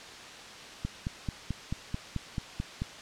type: click train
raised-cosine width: 5 ms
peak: -19 dBFS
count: 10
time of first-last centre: 0.85-2.819 s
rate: 4.57 Hz
effects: white hiss -45 dBFS RMS until 3.01 s + low-pass 5000 Hz 12 dB/octave

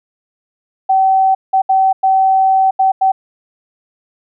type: tone bursts at uneven times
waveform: sine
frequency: 766 Hz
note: G5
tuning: 40 cents flat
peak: -8 dBFS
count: 6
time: 0.89-1.35 / 1.53-1.62 / 1.69-1.93 / 2.03-2.71 / 2.79-2.92 / 3.01-3.12 s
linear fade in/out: 10 ms
effects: none

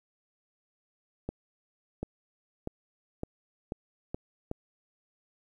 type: accelerating click train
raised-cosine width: 2 ms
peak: -20 dBFS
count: 7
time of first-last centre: 1.29-4.514 s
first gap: 740 ms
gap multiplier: 0.87
effects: 10-bit

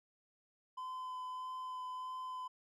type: tone with vibrato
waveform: triangle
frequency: 1018 Hz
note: C6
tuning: 48 cents flat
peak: -39 dBFS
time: 0.77-2.48 s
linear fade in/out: 10 ms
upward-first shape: sine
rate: 1.6 Hz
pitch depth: 10 cents each way
effects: none

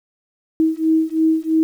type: beating tone pair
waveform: sine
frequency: 318.2 / 321.2 Hz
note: D#4 / E4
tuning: +39 / -45 cents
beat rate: 3 Hz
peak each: -17 dBFS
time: 0.6-1.63 s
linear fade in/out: 0 ms
effects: 8-bit

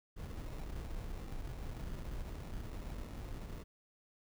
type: noise with sample-and-hold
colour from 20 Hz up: brown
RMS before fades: -43 dBFS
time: 0.16-3.64 s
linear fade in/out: 20 ms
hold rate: 1575 Hz
effects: none

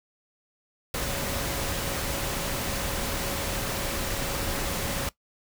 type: tone in noise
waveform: sine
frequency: 554.4 Hz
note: C#5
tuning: in tune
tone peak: -38 dBFS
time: 0.94-5.09 s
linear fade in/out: 2 ms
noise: pink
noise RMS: -30 dBFS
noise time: 0.94-5.09 s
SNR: -11 dB
effects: noise-tail reverb RT60 0.1 s tail -18 dB re dry

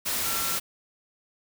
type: tone in noise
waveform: sine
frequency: 1357 Hz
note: E6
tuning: 50 cents sharp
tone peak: -35 dBFS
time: 0.24-0.57 s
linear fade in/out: 20 ms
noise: white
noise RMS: -28 dBFS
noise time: 0.05-0.6 s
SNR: -10 dB
effects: none

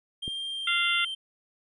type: tone with pitch glide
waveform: triangle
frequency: 3188 to 3133 Hz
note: G7 to G7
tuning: +28 to -2 cents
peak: -30 dBFS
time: 0.22-1.15 s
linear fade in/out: 10 ms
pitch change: -30 cents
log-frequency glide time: 0.49-0.96 s
type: click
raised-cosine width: 3 ms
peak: -25 dBFS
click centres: 0.279 s
type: harmonic tone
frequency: 694 Hz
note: F5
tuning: 11 cents flat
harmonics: 2 / 3 / 4 / 5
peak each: -29 / -29 / -29 / -29 dBFS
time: 0.67-1.05 s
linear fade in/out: 5 ms
effects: resampled to 24000 Hz

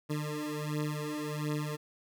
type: beating tone pair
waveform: 20% pulse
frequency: 149.6 / 151 Hz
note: D3 / D3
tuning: +32 / +48 cents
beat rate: 1.4 Hz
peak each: -31 dBFS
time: 0.09-1.77 s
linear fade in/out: 20 ms
effects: none

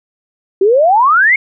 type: exponential sweep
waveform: sine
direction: up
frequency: 370 to 2217 Hz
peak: -6 dBFS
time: 0.61-1.36 s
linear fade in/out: 5 ms
effects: none

